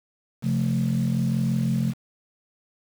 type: chord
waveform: sine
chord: F major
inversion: second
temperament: equal with one note detuned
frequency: 133.48 / 174.61 / 220 Hz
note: C3 / F3 / A3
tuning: +35 / 0 / 0 cents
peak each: -23 / -25 / -24 dBFS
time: 0.42-1.94 s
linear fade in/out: 50 ms
effects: tanh soft clip ceiling -15 dBFS + 7-bit